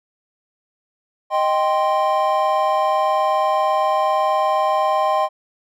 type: chord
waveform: triangle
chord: C minor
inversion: first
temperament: equal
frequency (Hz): 622.3 / 784 / 1046.5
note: Eb5 / G5 / C6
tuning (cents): 0 / 0 / 0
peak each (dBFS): -18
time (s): 1.3-5.29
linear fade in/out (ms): 50
effects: none